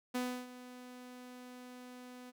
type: tone with ADSR envelope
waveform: sawtooth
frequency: 249.5 Hz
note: B3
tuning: 18 cents sharp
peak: -29 dBFS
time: 0.14-2.32 s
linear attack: 14 ms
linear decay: 310 ms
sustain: -16 dB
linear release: 31 ms
effects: none